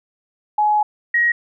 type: tone pair in turn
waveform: sine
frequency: 843 / 1892.5 Hz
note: G#5 / A#6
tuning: +26 / +26 cents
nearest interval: octave + major second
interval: 1400 cents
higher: second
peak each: -13 dBFS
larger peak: neither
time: 0.58-0.83 / 1.14-1.32 s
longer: first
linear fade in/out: 5 ms
effects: none